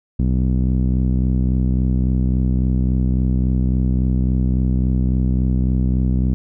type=tone with low-pass filter; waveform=sawtooth; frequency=63.6 Hz; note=C2; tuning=48 cents flat; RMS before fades=-17 dBFS; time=0.19-6.34 s; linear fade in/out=0 ms; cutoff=220 Hz; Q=1.9; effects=none